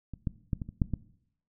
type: clicks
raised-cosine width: 5 ms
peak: -26 / -17 / -16 / -23 / -28 / -12 / -17 dBFS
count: 7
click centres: 0.137 / 0.272 / 0.532 / 0.618 / 0.69 / 0.818 / 0.937 s
effects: noise-tail reverb RT60 0.7 s tail -18 dB re dry